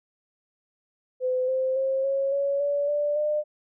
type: tone with pitch steps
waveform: sine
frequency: 509 / 521.2 / 533.7 / 546.5 / 559.6 / 573 / 586.7 / 600.8 Hz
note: C5 / C5 / C5 / C#5 / C#5 / D5 / D5 / D5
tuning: -48 / -7 / +34 / -25 / +16 / -43 / -2 / +39 cents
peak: -22 dBFS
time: 1.2-3.44 s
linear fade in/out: 50 ms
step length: 280 ms
effects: none